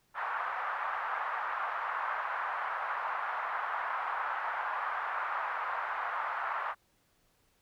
white band-pass noise, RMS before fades -35 dBFS, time 0.14-6.75 s, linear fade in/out 50 ms, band 830 to 1400 Hz, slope 24 dB/octave, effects pink hiss -71 dBFS RMS until 7.61 s

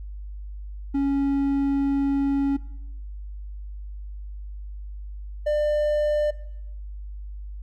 triangle tone pair in turn, 277.6 / 597.3 Hz, C#4 / D5, +3 / +29 cents, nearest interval octave + minor second, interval 1326 cents, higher second, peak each -18 dBFS, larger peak neither, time 0.94-2.57 / 5.46-6.31 s, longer first, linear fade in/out 10 ms, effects noise-tail reverb RT60 0.8 s tail -19 dB re dry + added 50 Hz sine -33 dBFS peak until 7.62 s

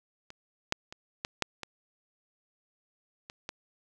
clicks, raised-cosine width 0.2 ms, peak -28 / -9 / -25 / -15 / -9 / -20 / -25 / -19 dBFS, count 8, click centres 0.304 / 0.724 / 0.925 / 1.249 / 1.423 / 1.633 / 3.299 / 3.491 s, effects none

